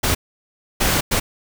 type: noise bursts at uneven times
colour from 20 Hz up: pink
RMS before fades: -18 dBFS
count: 3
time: 0.03-0.15 / 0.8-1.01 / 1.11-1.2 s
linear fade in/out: 10 ms
effects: none